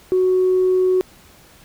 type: tone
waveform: sine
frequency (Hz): 370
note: F#4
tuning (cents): 0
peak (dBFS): -12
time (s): 0.12-1.01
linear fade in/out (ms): 0
effects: tanh soft clip ceiling -9 dBFS + pink hiss -48 dBFS RMS until 1.64 s